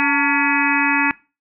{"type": "harmonic tone with a mistuned harmonic", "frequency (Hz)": 282.4, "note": "C#4", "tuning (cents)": 32, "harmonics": [1, 3, 4, 5, 6, 7, 8, 9], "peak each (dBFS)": [-21, -22, -26, -25, -22, -24, -26, -21], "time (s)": [0, 1.11], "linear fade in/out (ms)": 0, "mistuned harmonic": 3, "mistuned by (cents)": 90, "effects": ["noise-tail reverb RT60 0.3 s tail -21 dB re dry"]}